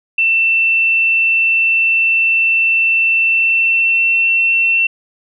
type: tone with pitch glide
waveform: sine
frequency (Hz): 2680 to 2702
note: E7 to E7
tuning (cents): +28 to +42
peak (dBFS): -10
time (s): 0.18-4.87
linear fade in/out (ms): 5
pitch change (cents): +14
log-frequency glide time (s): 3.28-4.14
effects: none